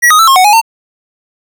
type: tone with pitch steps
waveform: square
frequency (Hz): 1924 / 1248 / 1325 / 1075 / 742 / 833 / 906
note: B6 / D#6 / E6 / C6 / F#5 / G#5 / A#5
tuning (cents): -46 / +5 / +9 / +47 / +5 / +5 / -50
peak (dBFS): -4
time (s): 0.02-0.615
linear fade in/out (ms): 20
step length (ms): 85
effects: none